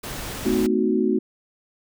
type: noise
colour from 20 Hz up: pink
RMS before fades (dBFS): -32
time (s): 0.03-0.67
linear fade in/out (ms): 10
type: chord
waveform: sine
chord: A diminished seventh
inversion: none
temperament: equal with one note detuned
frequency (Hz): 220 / 255.4 / 311.1 / 370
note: A3 / C4 / Eb4 / Gb4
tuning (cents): 0 / -42 / 0 / 0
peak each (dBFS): -23 / -24 / -25 / -22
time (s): 0.45-1.19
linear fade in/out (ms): 10
effects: none

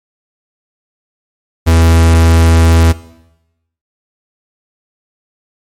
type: tone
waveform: 45% pulse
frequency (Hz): 82.41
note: E2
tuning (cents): 0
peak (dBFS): -5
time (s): 1.66-2.93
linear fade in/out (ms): 20
effects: noise-tail reverb RT60 0.9 s tail -18 dB re dry + MP3 64 kbps

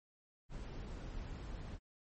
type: noise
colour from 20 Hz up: brown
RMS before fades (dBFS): -45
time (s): 0.49-1.79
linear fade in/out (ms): 50
effects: MP3 32 kbps

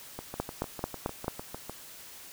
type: two click trains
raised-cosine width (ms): 1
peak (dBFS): -23 / -15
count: 11 / 5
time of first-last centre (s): 0.19-1.696 / 0.4-1.281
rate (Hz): 6.64 / 4.54
effects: white hiss -48 dBFS RMS until 2.32 s

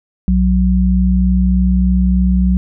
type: tone pair together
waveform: sine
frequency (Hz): 61.74 / 185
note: B1 / F#3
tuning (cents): 0 / 0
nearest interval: octave + perfect fifth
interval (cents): 1900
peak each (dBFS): -12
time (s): 0.28-2.57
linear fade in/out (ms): 0
effects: none

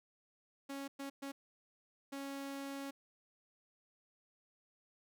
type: tone bursts at uneven times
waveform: sawtooth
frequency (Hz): 276.3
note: C#4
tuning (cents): -6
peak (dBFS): -38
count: 4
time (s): 0.69-0.88 / 0.99-1.1 / 1.22-1.32 / 2.12-2.91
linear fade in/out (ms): 10
effects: none

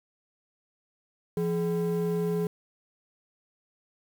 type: ring-modulated tone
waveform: triangle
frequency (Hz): 296.5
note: D4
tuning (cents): +17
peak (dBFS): -20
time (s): 1.37-2.47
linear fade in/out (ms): 2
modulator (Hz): 125
effects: 8-bit

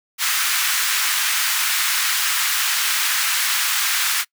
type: high-pass noise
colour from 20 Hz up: pink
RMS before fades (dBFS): -20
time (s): 0.18-4.25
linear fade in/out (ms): 50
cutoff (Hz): 1300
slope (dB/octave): 24
effects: noise-tail reverb RT60 0.1 s tail -24 dB re dry

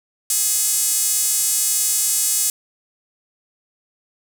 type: tone with high-pass filter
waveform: sawtooth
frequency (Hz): 421.5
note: G#4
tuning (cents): +26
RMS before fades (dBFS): -19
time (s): 0.3-2.5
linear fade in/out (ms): 2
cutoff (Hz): 8000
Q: 1.8
effects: none

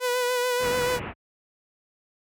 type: tone with vibrato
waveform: sawtooth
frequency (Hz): 495.3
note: B4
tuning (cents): +5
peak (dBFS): -19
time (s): 0-1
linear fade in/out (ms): 50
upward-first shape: sine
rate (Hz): 6.9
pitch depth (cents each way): 29
type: low-pass noise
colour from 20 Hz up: pink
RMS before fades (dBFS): -33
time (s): 0.59-1.14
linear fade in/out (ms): 50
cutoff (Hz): 2800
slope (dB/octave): 48
effects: high-pass 60 Hz 12 dB/octave

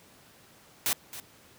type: noise with echo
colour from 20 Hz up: white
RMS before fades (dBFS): -27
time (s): 0.86-0.93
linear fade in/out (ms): 0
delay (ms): 270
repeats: 1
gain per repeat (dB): -14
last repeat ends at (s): 1.2
effects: pink hiss -56 dBFS RMS until 1.58 s + high-pass 100 Hz 12 dB/octave

